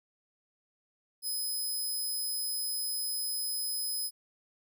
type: tone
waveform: 10% pulse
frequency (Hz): 5060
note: D#8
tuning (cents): +28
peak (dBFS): -26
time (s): 1.22-4.11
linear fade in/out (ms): 50
effects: none